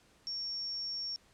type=tone; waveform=sine; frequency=5500 Hz; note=F8; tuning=27 cents flat; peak=-35 dBFS; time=0.27-1.16 s; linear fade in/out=0 ms; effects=pink hiss -65 dBFS RMS until 1.33 s + low-pass 9000 Hz 12 dB/octave